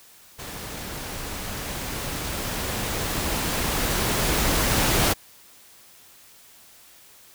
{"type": "noise with level ramp", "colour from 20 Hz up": "pink", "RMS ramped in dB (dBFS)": [-36, -20], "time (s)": [0.38, 5.14], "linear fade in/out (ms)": 20, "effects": ["white hiss -51 dBFS RMS until 7.34 s"]}